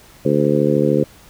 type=harmonic tone; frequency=73.42 Hz; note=D2; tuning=in tune; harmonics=2 / 3 / 4 / 5 / 6 / 7; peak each=-20 / -20 / -20 / -20 / -20 / -20 dBFS; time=0.25-1.04 s; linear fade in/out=5 ms; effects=pink hiss -46 dBFS RMS until 1.29 s